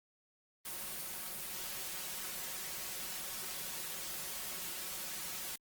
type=noise with comb filter; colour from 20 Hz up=white; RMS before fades=-42 dBFS; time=0.65-5.56 s; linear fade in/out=5 ms; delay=5.4 ms; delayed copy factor=+0.7; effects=Opus 24 kbps